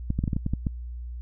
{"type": "clicks", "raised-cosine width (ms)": 5, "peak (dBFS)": -13, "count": 9, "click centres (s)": [0.104, 0.19, 0.239, 0.278, 0.332, 0.365, 0.464, 0.536, 0.668], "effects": ["added 60 Hz sine -33 dBFS peak until 1.21 s"]}